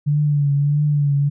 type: tone with vibrato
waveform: sine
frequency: 145.1 Hz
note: D3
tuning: 21 cents flat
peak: -14 dBFS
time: 0.06-1.3 s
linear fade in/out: 20 ms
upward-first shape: triangle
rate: 1.6 Hz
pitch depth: 52 cents each way
effects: none